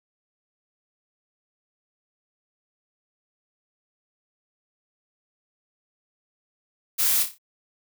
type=noise with echo; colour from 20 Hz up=blue; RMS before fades=-22 dBFS; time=6.98-7.24 s; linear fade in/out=20 ms; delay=29 ms; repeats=5; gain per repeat=-7 dB; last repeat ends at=7.385 s; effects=none